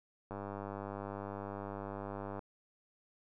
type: click train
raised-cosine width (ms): 1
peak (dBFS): -28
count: 209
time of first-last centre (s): 0.31-2.392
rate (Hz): 99.9
effects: none